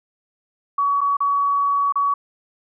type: tone with dropouts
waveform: sine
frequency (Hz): 1130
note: C#6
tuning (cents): +33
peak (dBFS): -16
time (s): 0.78-2.14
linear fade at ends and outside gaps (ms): 5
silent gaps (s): 1.008-1.013 / 1.169-1.204 / 1.924-1.956
effects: none